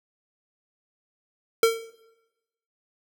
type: tone with exponential decay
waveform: square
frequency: 454.9 Hz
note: A#4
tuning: 42 cents flat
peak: -13 dBFS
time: 1.63-1.9 s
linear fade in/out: 2 ms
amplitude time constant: 58 ms
effects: noise-tail reverb RT60 1.0 s tail -19 dB re dry